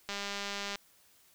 click train, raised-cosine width 0.2 ms, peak -20 dBFS, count 135, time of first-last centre 0.09-0.757 s, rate 201 Hz, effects white hiss -64 dBFS RMS until 1.34 s

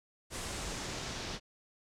pink noise with low-pass filter sweep, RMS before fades -40 dBFS, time 0.3-1.4 s, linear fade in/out 50 ms, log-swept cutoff 9100 to 5000 Hz, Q 1.5, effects none

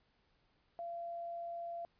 sine tone, 684 Hz, F5, 36 cents flat, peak -40 dBFS, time 0.79-1.85 s, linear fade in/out 0 ms, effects pink hiss -75 dBFS RMS until 1.99 s + resampled to 11025 Hz

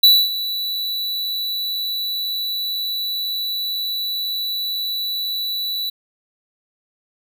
square tone with ADSR envelope, 3951 Hz, B7, in tune, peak -7 dBFS, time 0.03-5.9 s, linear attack 7 ms, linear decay 250 ms, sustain -15 dB, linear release 9 ms, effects none

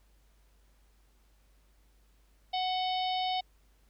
harmonic tone with a mistuned harmonic, 740 Hz, F#5, in tune, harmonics 1 / 3 / 4 / 5 / 6 / 7, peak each -30 / -43 / -38 / -38 / -45 / -47 dBFS, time 2.53-3.41 s, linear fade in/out 10 ms, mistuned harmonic 4, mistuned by +32 cents, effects added 50 Hz sine -62 dBFS peak until 3.89 s + pink hiss -71 dBFS RMS until 3.89 s

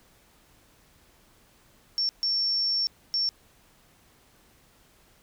sine tone bursts at uneven times, 5450 Hz, F8, 43 cents flat, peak -23 dBFS, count 3, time 1.98-2.09 / 2.23-2.87 / 3.14-3.29 s, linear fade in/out 0 ms, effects pink hiss -60 dBFS RMS until 5.22 s

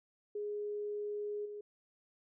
sine tone with level steps, 415.3 Hz, G#4, in tune, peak -36 / -42 dBFS, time 0.35-1.61 s, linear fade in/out 5 ms, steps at 1.45 s, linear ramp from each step 10 ms, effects none

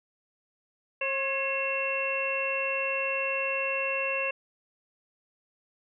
harmonic tone with a mistuned harmonic, 540 Hz, C#5, 45 cents flat, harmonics 1 / 2 / 3 / 4 / 5, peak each -32 / -37 / -38 / -38 / -29 dBFS, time 1.01-4.31 s, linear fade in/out 5 ms, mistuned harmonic 3, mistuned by +50 cents, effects none

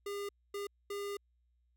square tone bursts at uneven times, 404.2 Hz, G#4, 47 cents flat, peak -38 dBFS, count 3, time 0.06-0.29 / 0.54-0.67 / 0.9-1.17 s, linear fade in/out 5 ms, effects added 60 Hz sine -70 dBFS peak until 1.76 s

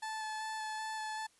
30% pulse tone with vibrato, 870 Hz, A5, 20 cents flat, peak -35 dBFS, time 0.02-1.27 s, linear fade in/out 10 ms, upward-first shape square, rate 2.6 Hz, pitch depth 9 cents each way, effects white hiss -68 dBFS RMS until 1.39 s + resampled to 24000 Hz

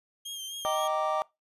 sawtooth tone with vibrato, 3200 Hz, G7, 35 cents sharp, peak -33 dBFS, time 0.25-0.88 s, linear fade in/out 10 ms, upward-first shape sine, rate 3.9 Hz, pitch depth 37 cents each way
triangle chord, Eb major seventh, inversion none, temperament equal with one note detuned, 622.3 / 777.2 / 932.3 / 1174.7 Hz, Eb5 / G5 / Bb5 / D6, 0 / -15 / 0 / 0 cents, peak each -28 / -30 / -34 / -29 dBFS, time 0.65-1.22 s, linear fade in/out 0 ms
effects noise-tail reverb RT60 0.2 s tail -21 dB re dry + resampled to 32000 Hz

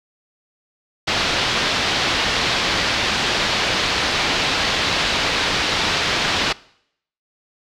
white low-pass noise, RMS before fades -20 dBFS, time 1.07-6.53 s, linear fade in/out 10 ms, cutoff 4500 Hz, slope 24 dB/octave, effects noise-tail reverb RT60 0.7 s tail -22 dB re dry

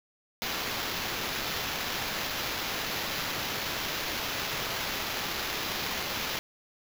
blue noise with sample-and-hold, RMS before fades -33 dBFS, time 0.42-6.39 s, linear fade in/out 0 ms, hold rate 8820 Hz, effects none

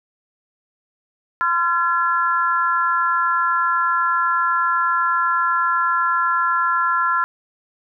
sine tone cluster, 1028 / 1368 / 1696 Hz, C6 / F6 / G#6, -31 / -36 / +36 cents, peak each -21 / -18 / -24 dBFS, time 1.41-7.24 s, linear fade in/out 0 ms, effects none

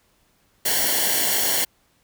white noise with comb filter, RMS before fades -21 dBFS, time 0.65-1.65 s, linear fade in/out 10 ms, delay 0.8 ms, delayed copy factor -0.75, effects pink hiss -63 dBFS RMS until 2.03 s

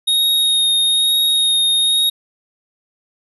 square tone with vibrato, 3729 Hz, A#7, in tune, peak -13 dBFS, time 0.07-2.1 s, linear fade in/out 10 ms, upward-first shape sine, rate 1.1 Hz, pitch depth 13 cents each way, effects none

